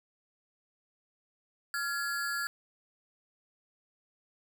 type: ring-modulated tone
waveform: square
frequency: 1534 Hz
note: G6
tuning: 38 cents flat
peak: -29 dBFS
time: 1.74-2.47 s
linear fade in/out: 0 ms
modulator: 146 Hz
effects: 10-bit